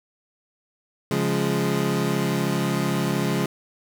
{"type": "chord", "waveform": "25% pulse", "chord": "Db major", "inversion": "none", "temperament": "equal", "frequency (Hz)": [138.59, 174.61, 207.7], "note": ["Db3", "F3", "Ab3"], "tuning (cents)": [0, 0, 0], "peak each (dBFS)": -22, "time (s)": [1.11, 3.46], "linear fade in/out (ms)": 2, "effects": []}